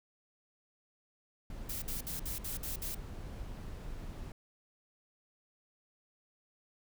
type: noise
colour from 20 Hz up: brown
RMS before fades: -43 dBFS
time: 1.5-4.32 s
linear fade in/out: 2 ms
type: noise bursts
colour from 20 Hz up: blue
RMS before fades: -40 dBFS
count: 7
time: 1.69-2.948 s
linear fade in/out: 5 ms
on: 130 ms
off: 58 ms
effects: none